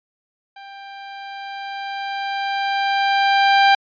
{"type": "tone with level ramp", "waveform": "sawtooth", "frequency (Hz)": 791, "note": "G5", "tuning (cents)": 15, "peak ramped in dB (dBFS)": [-33, -6], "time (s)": [0.56, 3.75], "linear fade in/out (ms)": 5, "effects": ["resampled to 11025 Hz"]}